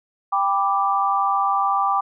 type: chord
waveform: sine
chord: G major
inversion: none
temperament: equal with one note detuned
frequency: 790.8 / 987.8 / 1174.7 Hz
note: G5 / B5 / D6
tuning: +15 / 0 / 0 cents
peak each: -21 / -25 / -20 dBFS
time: 0.32-2.01 s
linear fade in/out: 10 ms
effects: none